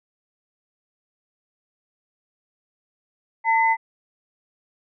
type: tone pair together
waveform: sine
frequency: 901.6 / 2024 Hz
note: A5 / B6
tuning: +42 / +42 cents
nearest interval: octave + major second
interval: 1400 cents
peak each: -17 / -21 dBFS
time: 3.44-3.77 s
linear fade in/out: 50 ms
effects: none